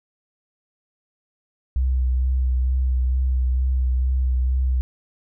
sine tone with vibrato, 63.8 Hz, C2, 43 cents flat, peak -17 dBFS, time 1.76-4.81 s, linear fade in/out 0 ms, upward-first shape sine, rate 2.2 Hz, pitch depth 23 cents each way, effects none

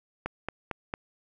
click train, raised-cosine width 0.5 ms, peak -16 dBFS, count 4, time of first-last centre 0.26-0.939 s, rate 4.42 Hz, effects none

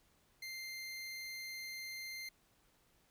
25% pulse tone, 2093 Hz, C7, in tune, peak -40 dBFS, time 0.42-2.29 s, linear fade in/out 5 ms, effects pink hiss -72 dBFS RMS until 3.1 s

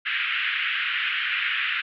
white band-pass noise, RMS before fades -26 dBFS, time 0.05-1.82 s, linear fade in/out 20 ms, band 1400 to 3000 Hz, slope 48 dB/octave, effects none

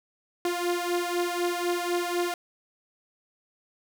sawtooth beating tone pair, 349.2 / 353.2 Hz, F4 / F4, 0 / +20 cents, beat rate 4 Hz, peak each -24 / -26 dBFS, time 0.45-2.34 s, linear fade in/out 2 ms, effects none

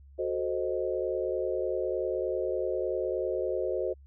sine chord, F# diminished seventh, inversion none, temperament equal, 370 / 440 / 523.3 / 622.3 Hz, F#4 / A4 / C5 / Eb5, 0 / 0 / 0 / 0 cents, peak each -32 / -35 / -32 / -35 dBFS, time 0.18-3.94 s, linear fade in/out 20 ms, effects added 69 Hz sine -50 dBFS peak until 4.06 s

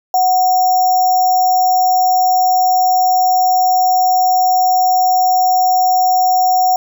sine tone with sample-and-hold, 740 Hz, F#5, in tune, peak -9 dBFS, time 0.14-6.76 s, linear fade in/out 2 ms, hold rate 6300 Hz, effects none

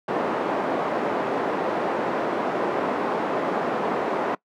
pink band-pass noise, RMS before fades -25 dBFS, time 0.08-4.35 s, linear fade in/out 5 ms, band 330 to 1000 Hz, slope 12 dB/octave, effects noise-tail reverb RT60 0.1 s tail -21 dB re dry + high-pass 150 Hz 12 dB/octave

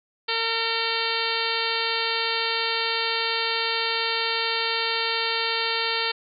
harmonic tone with a mistuned harmonic, 455.7 Hz, A#4, 39 cents flat, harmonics 1 / 2 / 3 / 4 / 5 / 6 / 7 / 8 / 9 / 10, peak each -32 / -32 / -32 / -32 / -32 / -32 / -32 / -32 / -32 / -32 dBFS, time 0.28-6.12 s, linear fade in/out 10 ms, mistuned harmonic 7, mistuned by -35 cents, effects none

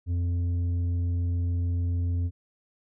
sine tone with tanh clipping, 87.31 Hz, F2, in tune, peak -25 dBFS, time 0.06-2.31 s, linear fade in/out 50 ms, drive 6 dB, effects none

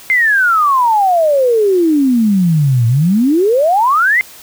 sine exponential two-way sweep, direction down then up, 2118 to 112.7 to 2118 Hz, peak -8 dBFS, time 0.1-4.21 s, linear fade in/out 0 ms, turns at 2.87 s, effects white hiss -37 dBFS RMS until 4.42 s

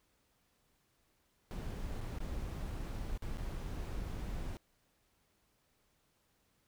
brown noise with dropouts, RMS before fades -40 dBFS, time 1.51-4.57 s, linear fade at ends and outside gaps 0 ms, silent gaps 2.006-2.011 / 2.186-2.204 / 3.176-3.223 / 3.371-3.383 s, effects pink hiss -75 dBFS RMS until 6.67 s

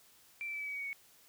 sine tone with pitch steps, 2349 / 2330 / 2311 / 2293 / 2274 / 2256 / 2238 / 2220 Hz, D7 / D7 / D7 / D7 / C#7 / C#7 / C#7 / C#7, 0 / -14 / -28 / -42 / +44 / +30 / +16 / +2 cents, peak -37 dBFS, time 0.41-0.93 s, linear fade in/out 0 ms, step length 65 ms, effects white hiss -63 dBFS RMS until 1.28 s

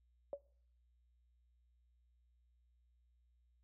sine tone with exponential decay, 566 Hz, C#5, 36 cents sharp, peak -35 dBFS, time 0.33-0.41 s, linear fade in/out 1 ms, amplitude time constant 16 ms, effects noise-tail reverb RT60 0.6 s tail -23 dB re dry + added 60 Hz sine -70 dBFS peak until 3.63 s

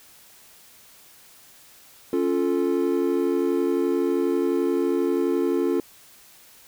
triangle chord, Db augmented, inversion none, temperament equal, 277.2 / 349.2 / 440 Hz, Db4 / F4 / A4, 0 / 0 / 0 cents, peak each -23 / -21 / -24 dBFS, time 2.13-5.8 s, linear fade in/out 2 ms, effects white hiss -51 dBFS RMS until 6.67 s

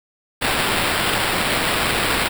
blue noise with sample-and-hold, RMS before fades -20 dBFS, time 0.41-2.29 s, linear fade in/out 20 ms, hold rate 6300 Hz, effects none

